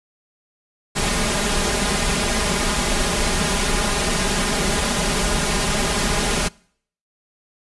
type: noise with comb filter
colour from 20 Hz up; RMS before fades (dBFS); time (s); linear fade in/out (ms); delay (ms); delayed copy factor
pink; -20; 0.95-6.49; 20; 4.9; +0.75
effects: noise-tail reverb RT60 0.6 s tail -25 dB re dry + resampled to 24000 Hz